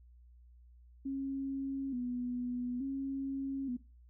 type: tone with vibrato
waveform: sine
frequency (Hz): 258.8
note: C4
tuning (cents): -19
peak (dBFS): -34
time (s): 1.05-3.77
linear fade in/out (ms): 10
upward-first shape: square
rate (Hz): 0.57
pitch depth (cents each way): 85
effects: noise-tail reverb RT60 0.3 s tail -17 dB re dry + added 60 Hz sine -56 dBFS peak until 4.09 s